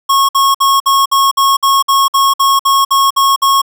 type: tone bursts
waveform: square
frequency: 1094 Hz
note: C#6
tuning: 23 cents flat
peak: -8 dBFS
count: 14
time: 0.09-3.618 s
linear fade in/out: 10 ms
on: 200 ms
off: 56 ms
effects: none